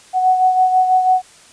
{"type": "beating tone pair", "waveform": "sine", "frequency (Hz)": [742, 748.1], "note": ["F#5", "F#5"], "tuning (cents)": [5, 19], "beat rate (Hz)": 6.1, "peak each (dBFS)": [-11, -20], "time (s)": [0.13, 1.22], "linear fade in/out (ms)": 50, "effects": ["white hiss -45 dBFS RMS until 1.52 s", "resampled to 22050 Hz"]}